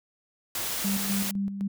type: noise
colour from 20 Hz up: white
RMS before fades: -31 dBFS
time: 0.55-1.31 s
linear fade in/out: 2 ms
type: tone with tremolo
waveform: sine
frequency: 198 Hz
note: G3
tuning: 18 cents sharp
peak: -25 dBFS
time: 0.84-1.68 s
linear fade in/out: 10 ms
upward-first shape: square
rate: 3.9 Hz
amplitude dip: 55%
effects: none